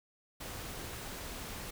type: noise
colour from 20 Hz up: pink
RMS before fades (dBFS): -43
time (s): 0.4-1.71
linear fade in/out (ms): 10
effects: none